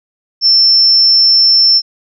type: tone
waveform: sine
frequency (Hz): 5360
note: E8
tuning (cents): +28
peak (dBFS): -5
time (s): 0.41-1.82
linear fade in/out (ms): 50
effects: none